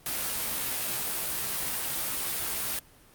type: noise with comb filter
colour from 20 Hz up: white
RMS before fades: -31 dBFS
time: 0.06-2.79 s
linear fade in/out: 2 ms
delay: 15 ms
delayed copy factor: +0.9
effects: pink hiss -56 dBFS RMS until 3.14 s + Opus 32 kbps